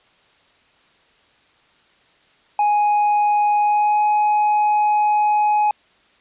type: tone with pitch glide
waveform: triangle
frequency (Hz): 832 to 840.2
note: G#5 to G#5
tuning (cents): +3 to +20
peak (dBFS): -12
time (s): 2.59-5.71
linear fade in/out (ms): 2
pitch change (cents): +17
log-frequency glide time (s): 3.6-4.02
effects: white hiss -56 dBFS RMS until 6.2 s + resampled to 8000 Hz